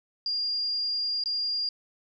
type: tone with dropouts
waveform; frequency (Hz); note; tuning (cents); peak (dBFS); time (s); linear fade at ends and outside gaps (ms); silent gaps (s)
sine; 4810; D8; +41; -26; 0.26-1.69; 2; 1.238-1.258
effects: none